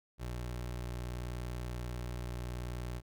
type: tone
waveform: 25% pulse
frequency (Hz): 60.7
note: B1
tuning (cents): -29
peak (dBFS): -34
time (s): 0.18-3.02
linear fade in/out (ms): 50
effects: none